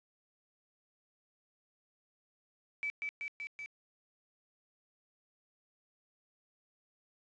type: tone with echo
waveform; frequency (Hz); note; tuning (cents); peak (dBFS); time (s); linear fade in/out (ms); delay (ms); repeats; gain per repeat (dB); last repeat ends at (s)
sine; 2304; D7; -34; -33; 2.83-2.9; 0; 190; 4; -2; 3.66
effects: resampled to 16000 Hz + 10-bit